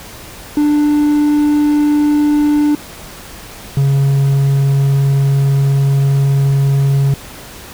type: tone pair in turn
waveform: triangle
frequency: 295.9 / 138.16 Hz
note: D4 / C#3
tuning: +13 / -5 cents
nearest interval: octave + minor second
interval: 1318 cents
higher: first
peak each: -7 dBFS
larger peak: neither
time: 0.57-2.75 / 3.77-7.14 s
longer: second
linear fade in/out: 2 ms
effects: pink hiss -33 dBFS RMS until 7.73 s